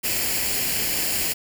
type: noise with comb filter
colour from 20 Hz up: white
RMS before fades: -24 dBFS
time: 0.03-1.34 s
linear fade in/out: 20 ms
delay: 0.41 ms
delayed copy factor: +0.6
effects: none